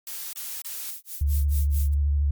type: noise bursts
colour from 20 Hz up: blue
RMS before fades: -34 dBFS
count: 3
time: 0.07-0.906 s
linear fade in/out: 2 ms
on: 260 ms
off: 28 ms
type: noise with tremolo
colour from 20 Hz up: violet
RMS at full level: -34 dBFS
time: 0.87-1.94 s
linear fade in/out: 0 ms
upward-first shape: sine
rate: 4.6 Hz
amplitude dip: 100%
type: tone with vibrato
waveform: sine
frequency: 72 Hz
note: D2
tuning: 34 cents flat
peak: -19 dBFS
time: 1.21-2.31 s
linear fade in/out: 5 ms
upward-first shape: triangle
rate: 13 Hz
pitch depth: 46 cents each way
effects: MP3 96 kbps